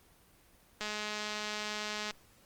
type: click train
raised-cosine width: 0.2 ms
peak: -20 dBFS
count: 275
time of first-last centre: 0.81-2.109 s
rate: 211 Hz
effects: pink hiss -63 dBFS RMS until 2.45 s + Opus 24 kbps